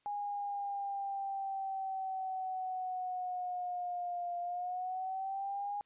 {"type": "exponential two-way sweep", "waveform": "sine", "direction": "down then up", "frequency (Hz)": [823, 698.5, 823], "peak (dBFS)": -35, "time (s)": [0.06, 5.81], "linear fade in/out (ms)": 0, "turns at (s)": 4.39, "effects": ["white hiss -75 dBFS RMS until 5.85 s", "resampled to 8000 Hz"]}